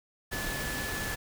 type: tone in noise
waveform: sine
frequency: 1729 Hz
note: A6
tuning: 31 cents flat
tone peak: -37 dBFS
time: 0.31-1.16 s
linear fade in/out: 20 ms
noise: pink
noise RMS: -35 dBFS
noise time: 0.31-1.16 s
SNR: -5 dB
effects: none